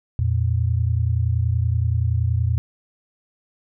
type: tone pair together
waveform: sine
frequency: 85.2 / 115.77 Hz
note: F2 / A#2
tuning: -42 / -11 cents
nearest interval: perfect fourth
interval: 531 cents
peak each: -20 dBFS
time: 0.19-2.58 s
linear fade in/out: 0 ms
effects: none